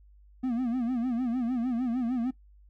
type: tone with vibrato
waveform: triangle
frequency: 244.1 Hz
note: B3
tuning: 20 cents flat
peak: -24 dBFS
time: 0.43-2.31 s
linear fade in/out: 10 ms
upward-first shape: sine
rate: 6.6 Hz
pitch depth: 120 cents each way
effects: noise-tail reverb RT60 0.1 s tail -18 dB re dry + added 50 Hz sine -53 dBFS peak until 2.69 s